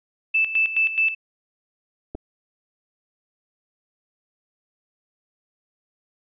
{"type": "tone with tremolo", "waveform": "sine", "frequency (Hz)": 2637, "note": "E7", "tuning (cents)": 0, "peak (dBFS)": -16, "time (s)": [0.34, 1.15], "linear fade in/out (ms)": 10, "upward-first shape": "square", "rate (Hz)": 4.7, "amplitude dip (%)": 70}
{"type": "clicks", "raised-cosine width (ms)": 2, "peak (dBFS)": -20, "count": 2, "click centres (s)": [2.149, 2.152]}
{"effects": ["resampled to 8000 Hz"]}